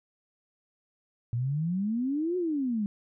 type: exponential two-way sweep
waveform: sine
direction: up then down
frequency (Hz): 114.4 to 370 to 198.8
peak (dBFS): -26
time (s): 1.33-2.86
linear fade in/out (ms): 0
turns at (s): 2.37
effects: none